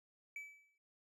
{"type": "tone with exponential decay", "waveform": "triangle", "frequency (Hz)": 2300, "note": "D7", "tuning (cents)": -37, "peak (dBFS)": -40, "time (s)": [0.36, 0.78], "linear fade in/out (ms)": 2, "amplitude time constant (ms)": 91, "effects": []}